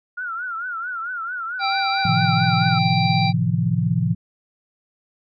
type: tone with vibrato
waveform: sine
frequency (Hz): 1409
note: F6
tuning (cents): +15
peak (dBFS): -25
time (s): 0.17-2.79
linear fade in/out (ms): 10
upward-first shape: triangle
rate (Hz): 4.5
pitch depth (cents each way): 140
type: harmonic tone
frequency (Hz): 784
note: G5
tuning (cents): 0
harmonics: 1 / 3 / 5 / 6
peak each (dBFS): -21 / -26 / -28 / -29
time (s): 1.59-3.33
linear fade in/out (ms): 50
type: chord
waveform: sine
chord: F dominant seventh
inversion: first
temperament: equal with one note detuned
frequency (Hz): 110 / 130.81 / 155.56 / 171.61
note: A2 / C3 / Eb3 / F3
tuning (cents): 0 / 0 / 0 / -30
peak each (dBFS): -23 / -23 / -25 / -21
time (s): 2.05-4.15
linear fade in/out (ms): 5
effects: none